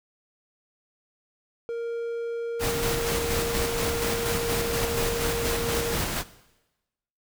triangle tone, 466.2 Hz, A#4, in tune, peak -26 dBFS, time 1.69-5.95 s, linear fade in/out 0 ms
pink noise with tremolo, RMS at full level -27 dBFS, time 2.59-6.24 s, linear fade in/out 50 ms, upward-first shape square, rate 4.2 Hz, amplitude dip 30%
effects noise-tail reverb RT60 1.0 s tail -17 dB re dry

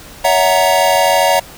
square chord, F# dominant seventh, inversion second, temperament equal with one note detuned, 566.3 / 659.3 / 740 / 932.3 Hz, C#5 / E5 / F#5 / A#5, +37 / 0 / 0 / 0 cents, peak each -16 dBFS, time 0.24-1.4 s, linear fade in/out 10 ms, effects pink hiss -36 dBFS RMS until 1.57 s

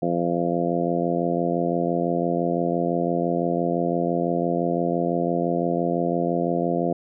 harmonic tone, 85.9 Hz, F2, 28 cents flat, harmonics 2 / 3 / 4 / 5 / 6 / 7 / 8, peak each -27 / -28 / -27 / -31 / -28 / -32 / -27 dBFS, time 0.02-6.93 s, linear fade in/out 5 ms, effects none

